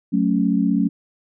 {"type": "chord", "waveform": "sine", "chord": "F# minor", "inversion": "none", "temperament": "equal", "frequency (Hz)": [185, 220, 277.2], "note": ["F#3", "A3", "C#4"], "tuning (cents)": [0, 0, 0], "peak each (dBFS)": -20, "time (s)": [0.12, 0.89], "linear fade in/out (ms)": 20, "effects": []}